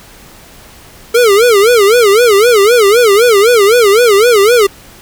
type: tone with vibrato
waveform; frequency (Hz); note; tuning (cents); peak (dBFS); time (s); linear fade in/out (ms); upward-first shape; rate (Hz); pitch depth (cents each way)
square; 440; A4; 0; -5; 1.14-4.67; 10; sine; 3.9; 200
effects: pink hiss -37 dBFS RMS until 5.01 s